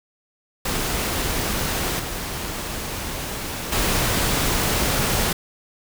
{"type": "noise with level steps", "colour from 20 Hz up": "pink", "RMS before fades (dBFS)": [-24, -29, -21], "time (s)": [0.65, 5.33], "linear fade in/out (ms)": 5, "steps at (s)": [1.99, 3.72], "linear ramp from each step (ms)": 5, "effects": []}